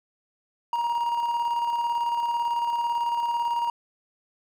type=tone with tremolo; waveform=triangle; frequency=944 Hz; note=A#5; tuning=22 cents sharp; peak=-20 dBFS; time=0.73-3.7 s; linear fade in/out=2 ms; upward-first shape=square; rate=18 Hz; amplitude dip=35%; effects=none